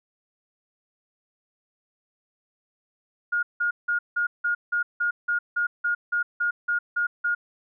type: tone bursts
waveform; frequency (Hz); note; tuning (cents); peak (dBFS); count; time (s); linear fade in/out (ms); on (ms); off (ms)
sine; 1427; F6; +37; -21; 15; 3.32-7.35; 10; 110; 170
effects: none